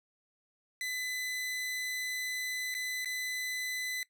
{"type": "tone with dropouts", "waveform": "sawtooth", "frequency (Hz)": 2008, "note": "B6", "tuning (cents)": 28, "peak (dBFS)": -31, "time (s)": [0.81, 4.03], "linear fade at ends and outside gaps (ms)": 1, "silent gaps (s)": [[2.742, 2.749], [3.047, 3.057]], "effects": ["noise-tail reverb RT60 0.1 s tail -18 dB re dry"]}